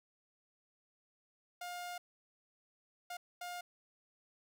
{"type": "tone bursts at uneven times", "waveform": "sawtooth", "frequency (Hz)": 709, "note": "F5", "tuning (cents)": 26, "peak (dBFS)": -38, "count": 3, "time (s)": [[1.61, 1.98], [3.1, 3.17], [3.41, 3.61]], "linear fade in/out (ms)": 5, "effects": []}